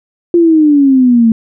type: exponential sweep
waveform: sine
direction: down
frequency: 349.2 to 222.1 Hz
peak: -4 dBFS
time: 0.34-1.32 s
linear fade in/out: 2 ms
effects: none